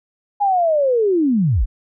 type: linear sweep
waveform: sine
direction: down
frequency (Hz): 830.6 to 30.62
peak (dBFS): -13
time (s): 0.4-1.66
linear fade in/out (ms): 20
effects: none